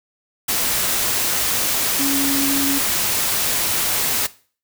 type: tone in noise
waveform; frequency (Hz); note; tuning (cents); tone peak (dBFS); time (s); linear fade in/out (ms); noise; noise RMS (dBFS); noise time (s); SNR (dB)
sine; 277.2; C#4; 0; -20; 1.99-2.79; 10; white; -20; 0.48-4.27; -3
effects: noise-tail reverb RT60 0.4 s tail -18 dB re dry